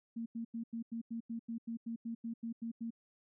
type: tone bursts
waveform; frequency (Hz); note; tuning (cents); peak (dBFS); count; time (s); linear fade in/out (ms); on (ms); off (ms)
sine; 230.1; A#3; -22; -37; 15; 0.16-2.906; 10; 100; 89
effects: none